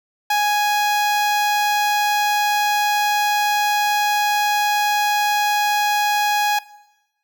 sawtooth tone with notch filter, 830.6 Hz, G#5, in tune, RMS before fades -18 dBFS, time 0.3-6.59 s, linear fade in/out 5 ms, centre 9100 Hz, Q 1.8, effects noise-tail reverb RT60 1.0 s tail -20 dB re dry

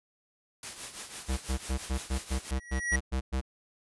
white noise with tremolo, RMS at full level -38 dBFS, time 0.63-2.51 s, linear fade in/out 2 ms, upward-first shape triangle, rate 6 Hz, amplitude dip 70%
square tone bursts, 65.41 Hz, C2, in tune, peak -28 dBFS, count 11, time 1.28-3.414 s, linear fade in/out 20 ms, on 94 ms, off 110 ms
square tone with exponential growth, 1918 Hz, A#6, 49 cents sharp, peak -24 dBFS, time 2.45-2.96 s, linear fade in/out 5 ms, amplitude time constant 110 ms
effects resampled to 24000 Hz

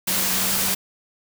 sine tone in noise, 190 Hz, F#3, 46 cents sharp, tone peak -33 dBFS, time 0.07-0.75 s, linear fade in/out 10 ms, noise white, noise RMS -22 dBFS, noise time 0.07-0.75 s, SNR -14 dB, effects none

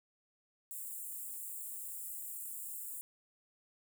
white high-pass noise, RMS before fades -44 dBFS, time 0.71-3.01 s, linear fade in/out 0 ms, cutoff 7300 Hz, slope 96 dB/octave, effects none

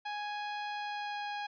sawtooth tone with pitch glide, 830.6 to 824.9 Hz, G#5 to G#5, 0 to -12 cents, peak -32 dBFS, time 0.05-1.47 s, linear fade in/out 10 ms, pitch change -12 cents, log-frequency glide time 0.68-1.23 s, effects resampled to 11025 Hz

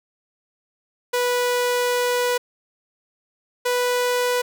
sawtooth tone pair in turn, 490.9 / 492.9 Hz, B4 / B4, -10 / -3 cents, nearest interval unison, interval 7 cents, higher second, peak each -15 dBFS, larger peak neither, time 1.13-2.38 / 3.65-4.42 s, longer first, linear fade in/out 10 ms, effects none

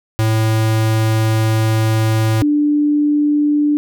square / sine tone pair in turn, 110.5 / 295 Hz, A2 / D4, +8 / +8 cents, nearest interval octave + perfect fourth, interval 1700 cents, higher second, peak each -13 / -11 dBFS, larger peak second, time 0.19-2.42 / 2.42-3.77 s, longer first, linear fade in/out 0 ms, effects none

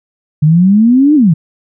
sine exponential two-way sweep, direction up then down, 146.83 to 311.1 to 146.83 Hz, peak -4 dBFS, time 0.42-1.34 s, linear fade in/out 10 ms, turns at 1.15 s, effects none

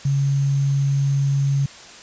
sine tone with sample-and-hold, 138.8 Hz, C#3, 3 cents sharp, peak -16 dBFS, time 0.05-1.66 s, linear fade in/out 5 ms, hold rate 6300 Hz, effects white hiss -41 dBFS RMS until 2.02 s + resampled to 16000 Hz

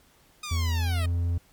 10% pulse linear sweep, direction down, 1244.5 to 610 Hz, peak -25 dBFS, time 0.43-1.06 s, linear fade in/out 5 ms
triangle tone with pitch glide, 83 to 85.93 Hz, E2 to F2, +12 to -28 cents, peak -21 dBFS, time 0.51-1.38 s, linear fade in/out 5 ms, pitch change +60 cents, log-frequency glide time 0.74-0.92 s
effects pink hiss -60 dBFS RMS until 1.52 s + MP3 96 kbps

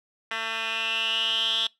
10% pulse tone with band-pass filter sweep, 224.4 Hz, A3, 34 cents sharp, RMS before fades -27 dBFS, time 0.31-1.67 s, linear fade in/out 2 ms, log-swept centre 2200 to 3400 Hz, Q 8.6, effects noise-tail reverb RT60 0.2 s tail -24 dB re dry

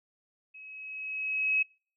sine tone with level ramp, 2559 Hz, D#7, 48 cents sharp, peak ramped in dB -46 to -22 dBFS, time 0.54-1.63 s, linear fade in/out 10 ms, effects noise-tail reverb RT60 0.4 s tail -26 dB re dry

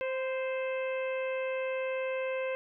harmonic tone with a mistuned harmonic, 523.3 Hz, C5, in tune, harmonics 1 / 2 / 3 / 4 / 5 / 6, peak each -31 / -43 / -44 / -43 / -42 / -55 dBFS, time 0.01-2.55 s, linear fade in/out 0 ms, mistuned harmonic 2, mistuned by -25 cents, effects none

